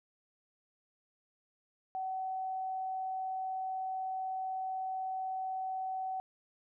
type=tone; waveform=sine; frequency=756 Hz; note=F#5; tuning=37 cents sharp; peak=-34 dBFS; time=1.95-6.2 s; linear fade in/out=0 ms; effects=none